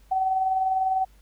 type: tone with tremolo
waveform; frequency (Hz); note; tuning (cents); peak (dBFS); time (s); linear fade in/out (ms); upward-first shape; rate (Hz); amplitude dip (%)
sine; 759; F#5; +44; -19; 0.11-1.05; 10; sine; 20; 40
effects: added 50 Hz sine -52 dBFS peak until 1.21 s + pink hiss -62 dBFS RMS until 1.21 s